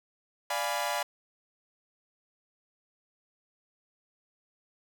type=chord; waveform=sawtooth; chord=D diminished seventh; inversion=none; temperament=equal; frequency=587.3 / 698.5 / 830.6 / 987.8 Hz; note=D5 / F5 / Ab5 / Cb6; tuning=0 / 0 / 0 / 0 cents; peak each=-31 dBFS; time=0.5-1.03 s; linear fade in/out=5 ms; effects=none